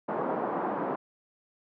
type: band-pass noise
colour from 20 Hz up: white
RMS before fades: -31 dBFS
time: 0.08-0.96 s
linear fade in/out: 10 ms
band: 190 to 1000 Hz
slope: 24 dB/octave
effects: none